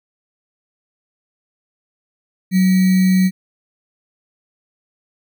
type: tone with sample-and-hold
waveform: sine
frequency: 186.3 Hz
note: F#3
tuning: 12 cents sharp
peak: -10 dBFS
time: 2.51-3.31 s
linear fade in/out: 50 ms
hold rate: 2100 Hz
effects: none